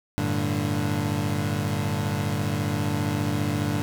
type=chord; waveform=25% pulse; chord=G suspended second; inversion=none; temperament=equal with one note detuned; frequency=98 / 112.83 / 146.83 Hz; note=G2 / A2 / D3; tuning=0 / +44 / 0 cents; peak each=-24 / -26 / -24 dBFS; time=0.18-3.82 s; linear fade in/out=0 ms; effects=none